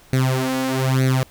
sawtooth tone with flanger, 130.81 Hz, C3, in tune, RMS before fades -19 dBFS, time 0.13-1.23 s, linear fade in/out 0 ms, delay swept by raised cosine 0.48 to 4.08 ms, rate 1.1 Hz, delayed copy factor +0.85, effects pink hiss -50 dBFS RMS until 1.3 s

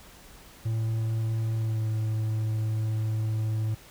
triangle tone with pitch glide, 111.9 to 109.41 Hz, A2 to A2, +30 to -9 cents, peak -23 dBFS, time 0.65-3.75 s, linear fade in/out 10 ms, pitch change -39 cents, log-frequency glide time 1.55-1.89 s, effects added 50 Hz sine -58 dBFS peak until 3.9 s + pink hiss -51 dBFS RMS until 3.9 s

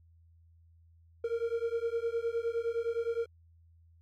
triangle beating tone pair, 459.2 / 468.9 Hz, A#4 / A#4, -26 / +10 cents, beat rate 9.7 Hz, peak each -31 dBFS, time 1.24-3.26 s, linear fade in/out 5 ms, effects added 83 Hz sine -58 dBFS peak until 4.01 s + MP3 96 kbps

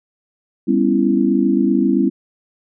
sine chord, C# half-diminished seventh, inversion second, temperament just, 199.57 / 249.5 / 277.2 / 332.6 Hz, G3 / B3 / C#4 / E4, +31 / +18 / 0 / +16 cents, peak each -18 dBFS, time 0.67-2.1 s, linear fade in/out 20 ms, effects none

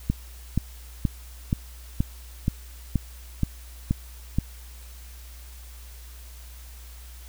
click train, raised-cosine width 5 ms, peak -9 dBFS, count 10, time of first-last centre 0.1-4.386 s, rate 2.1 Hz, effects added 60 Hz sine -41 dBFS peak until 7.28 s + white hiss -50 dBFS RMS until 7.28 s

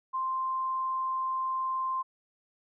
sine tone, 1046.5 Hz, C6, in tune, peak -28 dBFS, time 0.13-2.03 s, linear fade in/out 20 ms, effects none

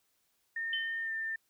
sine tone with pitch glide, 1823 to 1794.8 Hz, A#6 to A6, -39 to +34 cents, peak -33 dBFS, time 0.56-1.36 s, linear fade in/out 5 ms, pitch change -27 cents, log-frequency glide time 1.02-1.11 s
sine tone with exponential decay, 3067 Hz, G7, 38 cents flat, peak -30 dBFS, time 0.73-1.08 s, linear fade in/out 2 ms, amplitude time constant 75 ms
effects white hiss -75 dBFS RMS until 1.49 s

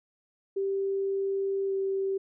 sine tone with pitch glide, 391.3 to 387.9 Hz, G4 to G4, -3 to -18 cents, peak -26 dBFS, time 0.56-2.18 s, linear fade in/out 10 ms, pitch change -15 cents, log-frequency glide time 1.67-1.72 s, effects none

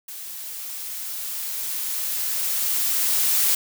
blue noise with level ramp, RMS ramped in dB -36 to -19 dBFS, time 0.08-3.55 s, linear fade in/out 5 ms, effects none

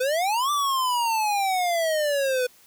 square exponential two-way sweep, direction up then down, 492.4 to 1185 to 492.4 Hz, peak -22 dBFS, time 0-2.47 s, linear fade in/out 10 ms, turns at 0.51 s, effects white hiss -55 dBFS RMS until 2.66 s

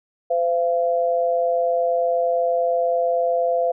sine tone pair together, 511.7 / 683 Hz, C5 / F5, -39 / -39 cents, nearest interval perfect fourth, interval 500 cents, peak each -20 dBFS, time 0.3-3.72 s, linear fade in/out 10 ms, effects none

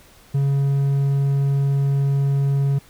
triangle tone, 139 Hz, C#3, 5 cents sharp, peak -14 dBFS, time 0.34-2.79 s, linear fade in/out 10 ms, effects pink hiss -50 dBFS RMS until 2.89 s

